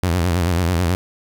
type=tone with vibrato; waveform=sawtooth; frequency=87.31 Hz; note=F2; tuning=in tune; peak=-12 dBFS; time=0.03-0.95 s; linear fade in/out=0 ms; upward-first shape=sine; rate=9.2 Hz; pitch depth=110 cents each way; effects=8-bit